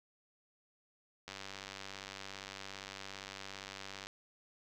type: click train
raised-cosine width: 0.2 ms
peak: -27 dBFS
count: 273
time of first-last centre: 1.28-4.07 s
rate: 97.5 Hz
effects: none